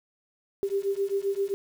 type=beating tone pair; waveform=sine; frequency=391.9 / 399.5 Hz; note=G4 / G4; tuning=0 / +33 cents; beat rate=7.6 Hz; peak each=-28 dBFS; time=0.63-1.54 s; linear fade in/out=0 ms; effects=8-bit